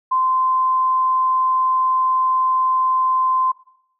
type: tone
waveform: sine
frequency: 1036 Hz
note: C6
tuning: 17 cents flat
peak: -15 dBFS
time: 0.11-3.52 s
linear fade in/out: 10 ms
effects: noise-tail reverb RT60 0.7 s tail -17 dB re dry